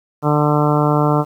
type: harmonic tone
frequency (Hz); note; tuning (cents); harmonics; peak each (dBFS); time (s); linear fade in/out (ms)
148.8; D3; +23; 1 / 2 / 3 / 4 / 5 / 6 / 7 / 8 / 9; -16 / -19 / -21 / -22 / -23 / -24 / -24 / -25 / -26; 0.22-1.25; 50
effects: 8-bit